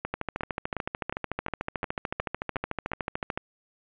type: two click trains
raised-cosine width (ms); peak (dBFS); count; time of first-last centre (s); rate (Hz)
0.5; -15 / -14; 9 / 45; 0.05-2.917 / 0.14-3.375; 2.79 / 13.6
effects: resampled to 8000 Hz + 7-bit